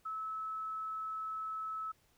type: tone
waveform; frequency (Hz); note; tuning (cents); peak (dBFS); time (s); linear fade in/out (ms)
sine; 1300; E6; -24; -37; 0.05-1.92; 10
effects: pink hiss -71 dBFS RMS until 2.17 s